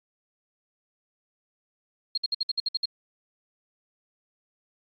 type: tone bursts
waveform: sine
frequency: 4245 Hz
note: C8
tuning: 24 cents sharp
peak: -22 dBFS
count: 9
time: 2.15-2.856 s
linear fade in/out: 5 ms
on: 26 ms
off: 59 ms
effects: tanh soft clip ceiling -18 dBFS + AAC 32 kbps